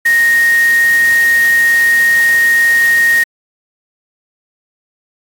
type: tone in noise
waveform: sine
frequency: 1862 Hz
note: A#6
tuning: 2 cents flat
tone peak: -7 dBFS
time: 0.05-3.24 s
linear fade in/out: 10 ms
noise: white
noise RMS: -24 dBFS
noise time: 0.05-3.24 s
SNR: +14 dB
effects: AAC 64 kbps